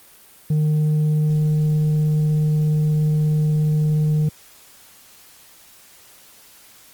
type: tone with tanh clipping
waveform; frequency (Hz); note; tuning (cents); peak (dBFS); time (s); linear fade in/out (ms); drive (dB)
sine; 152.8; D#3; -31; -16; 0.5-4.29; 5; 3
effects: white hiss -48 dBFS RMS until 6.93 s + Opus 32 kbps